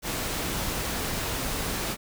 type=noise; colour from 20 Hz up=pink; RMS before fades=-30 dBFS; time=0.02-1.97 s; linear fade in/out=50 ms; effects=none